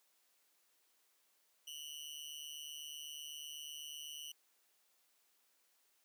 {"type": "tone with amplitude modulation", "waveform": "sawtooth", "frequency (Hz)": 2960, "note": "F#7", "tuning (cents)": 0, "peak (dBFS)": -39, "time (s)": [1.67, 4.32], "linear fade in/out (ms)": 5, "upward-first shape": "sine", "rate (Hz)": 148, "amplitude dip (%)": 95, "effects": ["white hiss -75 dBFS RMS until 6.04 s", "high-pass 300 Hz 12 dB/octave"]}